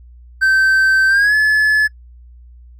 triangle tone with pitch glide, 1550 to 1719.8 Hz, G6 to A6, -20 to -40 cents, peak -8 dBFS, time 0.41-1.88 s, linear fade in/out 20 ms, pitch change +180 cents, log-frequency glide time 1.08-1.35 s, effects noise-tail reverb RT60 0.1 s tail -26 dB re dry + added 60 Hz sine -38 dBFS peak until 2.79 s

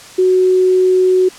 sine tone, 370.3 Hz, F#4, 1 cent sharp, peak -8 dBFS, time 0.18-1.29 s, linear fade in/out 10 ms, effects white hiss -36 dBFS RMS until 1.38 s + low-pass 8000 Hz 12 dB/octave

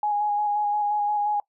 sine tone with vibrato, 830.6 Hz, G#5, in tune, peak -21 dBFS, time 0.03-1.4 s, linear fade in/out 2 ms, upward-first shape square, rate 5.7 Hz, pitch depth 16 cents each way, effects noise-tail reverb RT60 0.1 s tail -22 dB re dry

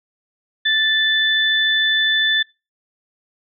sine tone pair together, 1760 / 3507 Hz, A6 / A7, 0 / -6 cents, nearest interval octave, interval 1194 cents, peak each -17 dBFS, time 0.65-2.43 s, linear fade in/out 10 ms, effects noise-tail reverb RT60 0.3 s tail -26 dB re dry

